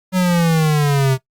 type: exponential sweep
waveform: square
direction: down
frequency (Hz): 187.3 to 130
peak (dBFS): -13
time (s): 0.12-1.18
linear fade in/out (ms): 50
effects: noise-tail reverb RT60 0.1 s tail -18 dB re dry + Opus 48 kbps

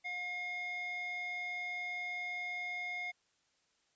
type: tone with band-pass filter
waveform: square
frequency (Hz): 715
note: F5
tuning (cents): +41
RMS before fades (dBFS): -40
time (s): 0.04-3.12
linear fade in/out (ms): 20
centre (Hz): 2100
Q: 3.1
effects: white hiss -75 dBFS RMS until 3.95 s + resampled to 16000 Hz

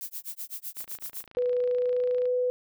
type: noise with tremolo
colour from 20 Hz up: violet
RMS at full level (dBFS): -35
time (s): 0.01-1.26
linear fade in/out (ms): 0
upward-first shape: sine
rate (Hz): 7.9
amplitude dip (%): 100
type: click train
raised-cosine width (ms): 0.3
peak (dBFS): -32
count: 42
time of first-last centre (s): 0.77-2.256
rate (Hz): 27.6
type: tone with pitch glide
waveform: sine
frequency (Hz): 493.9 to 498.2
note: B4 to B4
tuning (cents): 0 to +15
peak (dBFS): -23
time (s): 1.37-2.5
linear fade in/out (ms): 0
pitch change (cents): +15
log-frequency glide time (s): 1.58-2.34
effects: none

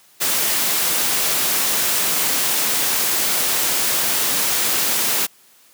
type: noise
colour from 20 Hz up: white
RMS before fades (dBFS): -19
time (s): 0.2-5.27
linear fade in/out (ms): 20
effects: white hiss -52 dBFS RMS until 5.73 s + high-pass 150 Hz 12 dB/octave

